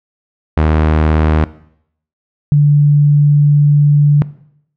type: tone pair in turn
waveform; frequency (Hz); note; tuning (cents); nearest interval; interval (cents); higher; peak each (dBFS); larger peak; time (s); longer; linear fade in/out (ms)
sawtooth / sine; 77.8 / 146.06; D#2 / D3; 0 / -9; major seventh; 1091; second; -5; neither; 0.57-1.44 / 2.52-4.22; second; 0
effects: noise-tail reverb RT60 0.7 s tail -18 dB re dry + low-pass 2000 Hz 12 dB/octave